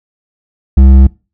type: tone with hard clipping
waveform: sine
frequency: 66.4 Hz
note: C2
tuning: 26 cents sharp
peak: -3 dBFS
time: 0.77-1.07 s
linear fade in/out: 5 ms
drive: 8 dB
effects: noise-tail reverb RT60 0.3 s tail -23 dB re dry